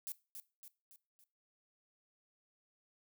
violet noise with echo, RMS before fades -42 dBFS, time 0.07-0.12 s, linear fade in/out 0 ms, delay 280 ms, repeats 4, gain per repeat -6 dB, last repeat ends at 1.24 s, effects noise-tail reverb RT60 0.3 s tail -19 dB re dry

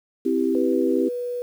sine chord, C major, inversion none, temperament equal, 261.6 / 329.6 / 392 Hz, C4 / E4 / G4, 0 / 0 / 0 cents, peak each -23 dBFS, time 0.25-1.09 s, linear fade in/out 10 ms
sine tone with pitch glide, 493.9 to 488.8 Hz, B4 to B4, 0 to -18 cents, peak -25 dBFS, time 0.55-1.42 s, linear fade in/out 0 ms, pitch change -18 cents, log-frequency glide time 0.73-0.88 s
effects 8-bit

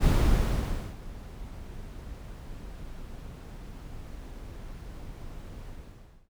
brown noise with ADSR envelope, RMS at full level -20 dBFS, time 0-6.29 s, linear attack 44 ms, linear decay 900 ms, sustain -21 dB, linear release 650 ms, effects none

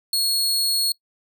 sawtooth tone, 4328 Hz, C#8, 42 cents flat, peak -16 dBFS, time 0.13-0.92 s, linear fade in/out 2 ms, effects noise-tail reverb RT60 0.1 s tail -23 dB re dry

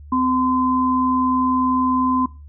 sine tone pair together, 256.8 / 1026.5 Hz, C4 / C6, -32 / -33 cents, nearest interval 2 octaves, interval 2399 cents, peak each -18 / -19 dBFS, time 0.12-2.26 s, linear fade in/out 5 ms, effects noise-tail reverb RT60 0.3 s tail -19 dB re dry + added 73 Hz sine -37 dBFS peak until 2.48 s

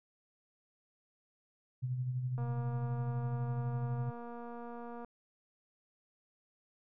sine tone with tremolo, 126.5 Hz, B2, 42 cents sharp, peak -31 dBFS, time 1.82-4.11 s, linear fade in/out 20 ms, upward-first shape sine, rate 12 Hz, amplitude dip 45%
click train, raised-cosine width 1 ms, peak -34 dBFS, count 633, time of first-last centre 2.38-5.047 s, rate 237 Hz
effects none

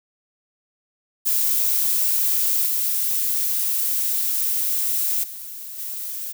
violet noise with level steps, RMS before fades -20 / -22 / -35 / -30 dBFS, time 1.25-6.33 s, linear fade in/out 20 ms, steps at 2.66 / 5.23 / 5.78 s, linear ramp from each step 10 ms, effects none

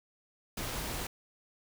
pink noise, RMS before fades -37 dBFS, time 0.57-1.07 s, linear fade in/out 5 ms, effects none

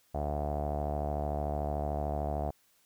sawtooth tone with low-pass filter, 73.42 Hz, D2, in tune, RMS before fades -33 dBFS, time 0.14-2.51 s, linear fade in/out 10 ms, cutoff 700 Hz, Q 7.7, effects white hiss -68 dBFS RMS until 2.85 s

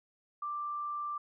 sine tone, 1179 Hz, D6, 6 cents sharp, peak -34 dBFS, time 0.42-1.18 s, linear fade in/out 5 ms, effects none

